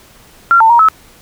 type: tone with pitch steps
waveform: sine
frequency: 1376 / 895 / 943 / 1298 Hz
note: F6 / A5 / A#5 / E6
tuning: -26 / +29 / +20 / -27 cents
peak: -4 dBFS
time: 0.51-0.886 s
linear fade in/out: 0 ms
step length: 94 ms
effects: pink hiss -43 dBFS RMS until 1.21 s